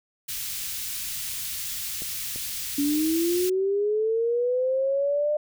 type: band-stop noise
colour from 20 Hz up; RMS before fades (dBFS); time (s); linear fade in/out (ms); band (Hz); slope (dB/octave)
white; -32; 0.28-3.5; 10; 120 to 2400; 12
type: clicks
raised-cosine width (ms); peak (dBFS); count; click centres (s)
2; -26 / -27; 2; 2.021 / 2.36
type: linear sweep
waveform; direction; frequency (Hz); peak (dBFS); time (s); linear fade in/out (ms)
sine; up; 281 to 604; -21; 2.78-5.37; 5
effects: none